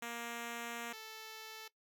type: tone pair in turn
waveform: 5% pulse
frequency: 235 / 439.8 Hz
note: A#3 / A4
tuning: +14 / -1 cents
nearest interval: major seventh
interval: 1085 cents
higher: second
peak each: -30 / -36 dBFS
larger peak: first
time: 0.02-0.93 / 0.93-1.68 s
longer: first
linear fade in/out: 5 ms
effects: noise-tail reverb RT60 0.1 s tail -18 dB re dry